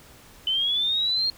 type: linear sweep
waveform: sine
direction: up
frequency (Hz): 3019 to 4263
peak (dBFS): -21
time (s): 0.47-1.3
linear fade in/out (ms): 2
effects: pink hiss -50 dBFS RMS until 1.37 s